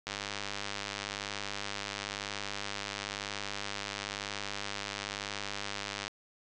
click train, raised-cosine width 0.2 ms, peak -18 dBFS, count 608, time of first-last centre 0.07-6.08 s, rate 101 Hz, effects resampled to 24000 Hz

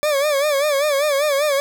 40% pulse tone with vibrato, 577 Hz, D5, 31 cents flat, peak -15 dBFS, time 0.03-1.6 s, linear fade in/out 0 ms, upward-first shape sine, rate 5.1 Hz, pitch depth 100 cents each way, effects none

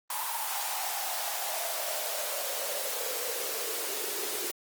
white noise with high-pass filter sweep, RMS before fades -33 dBFS, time 0.1-4.51 s, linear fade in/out 2 ms, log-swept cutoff 930 to 370 Hz, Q 5.9, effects Opus 24 kbps

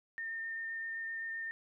sine tone with vibrato, 1816 Hz, A#6, 46 cents flat, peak -37 dBFS, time 0.18-1.51 s, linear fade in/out 0 ms, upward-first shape triangle, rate 7.7 Hz, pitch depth 12 cents each way, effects none

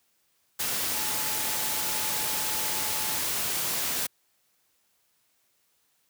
sine tone in noise, 863 Hz, A5, 34 cents flat, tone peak -40 dBFS, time 0.94-3.18 s, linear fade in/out 10 ms, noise white, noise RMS -29 dBFS, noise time 0.59-4.07 s, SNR -14 dB, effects white hiss -70 dBFS RMS until 6.09 s + high-pass 60 Hz 12 dB/octave

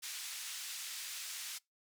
white band-pass noise, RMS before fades -44 dBFS, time 0.02-1.59 s, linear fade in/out 20 ms, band 1900 to 8700 Hz, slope 12 dB/octave, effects noise-tail reverb RT60 0.2 s tail -25 dB re dry

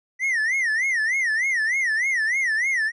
triangle tone with vibrato, 1937 Hz, B6, 34 cents flat, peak -18 dBFS, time 0.19-2.92 s, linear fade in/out 50 ms, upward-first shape sine, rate 3.3 Hz, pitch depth 200 cents each way, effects resampled to 24000 Hz

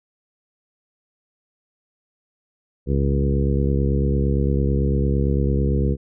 harmonic tone with a mistuned harmonic, 68.9 Hz, C#2, 10 cents flat, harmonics 1 / 2 / 3 / 4 / 5 / 6 / 7, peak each -20 / -22 / -25 / -30 / -29 / -29 / -30 dBFS, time 2.86-5.97 s, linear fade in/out 50 ms, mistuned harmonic 1, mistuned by -31 cents, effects none

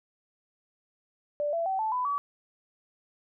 sine tone with pitch steps, 587.3 / 670.7 / 766 / 874.9 / 999.2 / 1141.2 Hz, D5 / E5 / G5 / A5 / B5 / C#6, 0 / +30 / -40 / -10 / +20 / +50 cents, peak -26 dBFS, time 1.4-2.18 s, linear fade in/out 0 ms, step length 130 ms, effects none

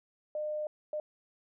sine tone bursts at uneven times, 606 Hz, D#5, 46 cents flat, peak -32 dBFS, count 2, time 0.35-0.67 / 0.93-1 s, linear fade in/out 2 ms, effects none

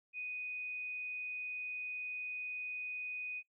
sine tone, 2489 Hz, D#7, in tune, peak -39 dBFS, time 0.13-3.43 s, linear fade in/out 50 ms, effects noise-tail reverb RT60 0.1 s tail -19 dB re dry

